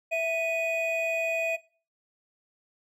triangle tone pair together, 659.3 / 2487 Hz, E5 / D#7, 0 / -1 cents, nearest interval octave + major seventh, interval 2299 cents, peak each -25 / -27 dBFS, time 0.11-1.57 s, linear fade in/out 20 ms, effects noise-tail reverb RT60 0.4 s tail -21 dB re dry

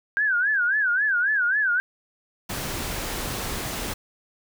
sine tone with vibrato, 1568 Hz, G6, in tune, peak -19 dBFS, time 0.17-1.8 s, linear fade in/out 0 ms, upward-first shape sine, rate 3.7 Hz, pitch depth 180 cents each way
pink noise, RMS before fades -30 dBFS, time 2.49-3.94 s, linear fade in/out 10 ms
effects none

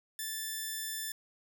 5% pulse tone, 1760 Hz, A6, in tune, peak -25 dBFS, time 0.19-1.12 s, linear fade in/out 2 ms, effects none

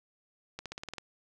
accelerating click train, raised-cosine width 0.2 ms, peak -22 dBFS, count 8, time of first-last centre 0.59-0.983 s, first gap 67 ms, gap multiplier 0.94, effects none

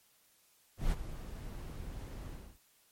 brown noise with ADSR envelope, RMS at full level -30 dBFS, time 0.77-2.59 s, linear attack 150 ms, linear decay 29 ms, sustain -13 dB, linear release 290 ms, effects white hiss -68 dBFS RMS until 2.91 s + MP3 64 kbps

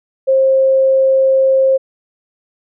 sine tone, 532 Hz, C5, 29 cents sharp, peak -8 dBFS, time 0.27-1.78 s, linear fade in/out 20 ms, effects none

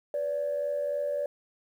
sine tone pair together, 495.6 / 579 Hz, B4 / D5, +6 / -25 cents, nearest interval minor third, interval 269 cents, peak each -35 / -27 dBFS, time 0.14-1.26 s, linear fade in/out 2 ms, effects tanh soft clip ceiling -22 dBFS + 10-bit

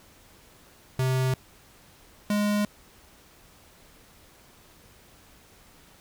square tone pair in turn, 130 / 207.1 Hz, C3 / G#3, -11 / -5 cents, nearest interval minor sixth, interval 806 cents, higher second, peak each -23 dBFS, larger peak neither, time 0.99-1.34 / 2.3-2.65 s, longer neither, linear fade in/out 2 ms, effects pink hiss -55 dBFS RMS until 6 s

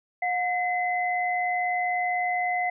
sine tone pair together, 721 / 2039 Hz, F#5 / C7, -45 / -45 cents, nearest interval octave + tritone, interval 1800 cents, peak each -25 / -28 dBFS, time 0.22-2.7 s, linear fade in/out 5 ms, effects none

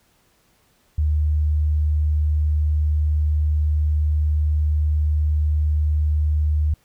sine tone, 75.7 Hz, D#2, 47 cents flat, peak -16 dBFS, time 0.98-6.74 s, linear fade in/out 5 ms, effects pink hiss -61 dBFS RMS until 6.84 s

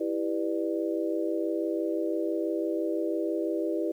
sine chord, E minor seventh, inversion none, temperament just, 329.6 / 395.6 / 494.4 / 593.3 Hz, E4 / G4 / B4 / D5, 0 / +16 / +2 / +18 cents, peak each -29 / -33 / -34 / -34 dBFS, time 0-3.92 s, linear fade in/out 10 ms, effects 10-bit

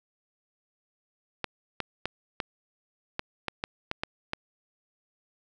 clicks, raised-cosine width 0.3 ms, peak -13 dBFS, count 10, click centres 1.443 / 1.803 / 2.056 / 2.402 / 3.194 / 3.483 / 3.639 / 3.914 / 4.035 / 4.334 s, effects none

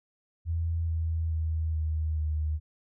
sine tone with pitch steps, 83 / 81.43 / 79.9 / 78.39 / 76.91 Hz, E2 / E2 / D#2 / D#2 / D#2, +12 / -21 / +47 / +13 / -20 cents, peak -26 dBFS, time 0.45-2.6 s, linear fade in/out 50 ms, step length 430 ms, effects none

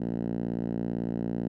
5% pulse tone with band-pass filter, 57.9 Hz, A#1, 11 cents flat, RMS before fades -31 dBFS, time 0-1.48 s, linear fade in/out 5 ms, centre 210 Hz, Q 1.9, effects none

